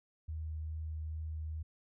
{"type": "tone with vibrato", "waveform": "sine", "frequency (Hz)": 78.5, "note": "D#2", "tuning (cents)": 16, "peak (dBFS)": -37, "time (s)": [0.28, 1.63], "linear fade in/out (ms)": 10, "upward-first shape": "triangle", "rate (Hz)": 2.4, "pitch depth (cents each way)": 11, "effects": []}